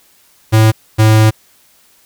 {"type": "tone pair in turn", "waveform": "square", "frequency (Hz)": [110, 109.18], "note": ["A2", "A2"], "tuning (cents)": [0, -13], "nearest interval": "unison", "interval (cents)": 13, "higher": "first", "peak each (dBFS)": -6, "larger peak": "neither", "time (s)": [[0.52, 0.72], [0.98, 1.31]], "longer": "second", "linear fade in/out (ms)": 20, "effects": ["white hiss -50 dBFS RMS until 2.05 s"]}